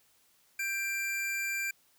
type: tone pair together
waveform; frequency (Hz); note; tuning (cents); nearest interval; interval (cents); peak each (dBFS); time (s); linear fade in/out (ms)
square; 1583 / 2360; G6 / D7; +17 / +8; perfect fifth; 691; -38 / -33; 0.59-1.71; 5
effects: white hiss -67 dBFS RMS until 1.98 s